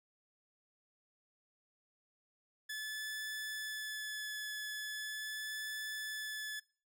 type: tone with vibrato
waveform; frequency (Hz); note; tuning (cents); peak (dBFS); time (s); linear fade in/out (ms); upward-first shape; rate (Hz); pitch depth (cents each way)
sawtooth; 1725; A6; -35; -36; 2.69-6.6; 10; sine; 0.4; 11
effects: noise-tail reverb RT60 0.4 s tail -22 dB re dry